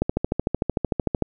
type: click train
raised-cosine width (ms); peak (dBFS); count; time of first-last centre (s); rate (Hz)
2; -7; 17; 0.02-1.223; 13.3
effects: none